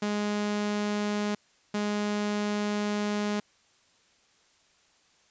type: tone pair in turn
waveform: sawtooth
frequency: 207.7 / 207.7 Hz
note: G#3 / G#3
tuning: 0 / 0 cents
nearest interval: unison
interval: 0 cents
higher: neither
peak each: -23 dBFS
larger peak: neither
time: 0.02-1.35 / 1.74-3.4 s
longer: second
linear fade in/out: 5 ms
effects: white hiss -64 dBFS RMS until 5.3 s + resampled to 16000 Hz